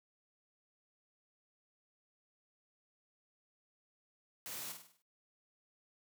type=noise with echo; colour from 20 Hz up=white; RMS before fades=-45 dBFS; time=4.46-4.72 s; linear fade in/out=0 ms; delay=50 ms; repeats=6; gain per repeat=-6 dB; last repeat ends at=5.02 s; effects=noise-tail reverb RT60 0.1 s tail -17 dB re dry + high-pass 100 Hz 12 dB/octave